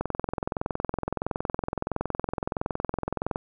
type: click train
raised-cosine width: 1 ms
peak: -13 dBFS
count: 73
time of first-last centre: 0.01-3.359 s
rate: 21.5 Hz
effects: none